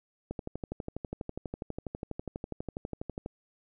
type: click train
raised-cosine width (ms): 2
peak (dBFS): -22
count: 37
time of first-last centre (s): 0.31-3.261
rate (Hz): 12.2
effects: none